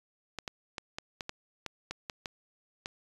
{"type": "clicks", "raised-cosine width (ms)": 0.2, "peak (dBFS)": -19, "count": 11, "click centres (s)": [0.387, 0.478, 0.782, 0.985, 1.208, 1.294, 1.663, 1.91, 2.098, 2.258, 2.859], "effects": ["resampled to 24000 Hz"]}